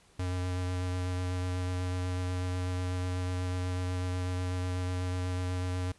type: tone with vibrato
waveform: square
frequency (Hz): 90.8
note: F#2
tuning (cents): -32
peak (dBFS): -31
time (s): 0.19-5.92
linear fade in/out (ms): 5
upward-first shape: sine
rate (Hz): 8.1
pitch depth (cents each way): 12
effects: pink hiss -62 dBFS RMS until 5.98 s + resampled to 24000 Hz